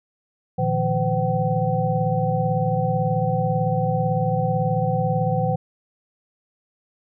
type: tone cluster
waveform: sine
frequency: 116.3 / 151.9 / 170 / 510 / 761 Hz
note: A#2 / D#3 / F3 / C5 / F#5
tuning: -4 / -41 / -46 / -44 / +48 cents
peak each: -25 dBFS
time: 0.58-5.56 s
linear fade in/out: 10 ms
effects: none